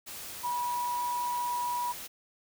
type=tone in noise; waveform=sine; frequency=972 Hz; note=B5; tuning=28 cents flat; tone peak=-29 dBFS; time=0.43-1.93 s; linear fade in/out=20 ms; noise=white; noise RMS=-42 dBFS; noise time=0.06-2.08 s; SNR=+10 dB; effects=none